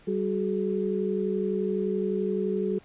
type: tone cluster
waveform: sine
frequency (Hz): 193.7 / 373.2 / 424.9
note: G3 / F#4 / G#4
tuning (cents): -20 / +15 / +40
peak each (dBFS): -29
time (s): 0.07-2.79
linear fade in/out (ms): 10
effects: pink hiss -56 dBFS RMS until 2.84 s + resampled to 8000 Hz